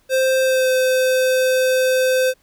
square tone with pitch glide, 523.3 to 515.2 Hz, C5 to C5, 0 to -27 cents, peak -15 dBFS, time 0.09-2.34 s, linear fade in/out 50 ms, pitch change -27 cents, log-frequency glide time 0.43-0.7 s, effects pink hiss -60 dBFS RMS until 2.42 s

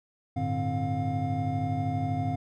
triangle tone cluster, 99.4 / 111.9 / 147.8 / 262.7 / 710 Hz, G2 / A2 / D3 / C4 / F5, +25 / +30 / +11 / +7 / +28 cents, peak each -31 dBFS, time 0.36-2.36 s, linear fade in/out 10 ms, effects none

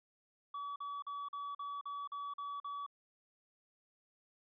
triangle tone bursts, 1141 Hz, C#6, 50 cents sharp, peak -38 dBFS, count 9, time 0.54-2.864 s, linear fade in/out 5 ms, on 220 ms, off 43 ms, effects resampled to 11025 Hz

